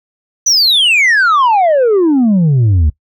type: exponential sweep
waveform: sine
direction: down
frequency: 6100 to 71.3 Hz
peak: -4 dBFS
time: 0.46-2.9 s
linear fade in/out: 10 ms
effects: noise-tail reverb RT60 0.1 s tail -21 dB re dry + tanh soft clip ceiling -6 dBFS